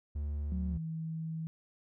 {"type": "tone", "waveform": "triangle", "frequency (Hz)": 73.42, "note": "D2", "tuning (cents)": 0, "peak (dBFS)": -31, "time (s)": [0.15, 0.78], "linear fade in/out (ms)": 10}
{"type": "tone with pitch glide", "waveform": "sine", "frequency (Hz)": [185, 161.05], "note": ["F#3", "E3"], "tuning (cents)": [0, -40], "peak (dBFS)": -35, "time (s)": [0.52, 1.47], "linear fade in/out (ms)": 0, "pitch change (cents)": -240, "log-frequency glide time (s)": [0.69, 0.78]}
{"effects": []}